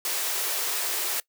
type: high-pass noise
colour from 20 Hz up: white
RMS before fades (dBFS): -28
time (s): 0.05-1.2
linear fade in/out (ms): 2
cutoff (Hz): 330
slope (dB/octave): 96
effects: noise-tail reverb RT60 0.1 s tail -21 dB re dry